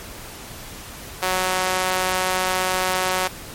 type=tone with high-pass filter; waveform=sawtooth; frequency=185.1 Hz; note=F#3; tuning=1 cent sharp; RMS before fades=-22 dBFS; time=1.22-3.28 s; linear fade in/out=10 ms; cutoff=700 Hz; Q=0.87; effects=pink hiss -37 dBFS RMS until 3.54 s + MP3 64 kbps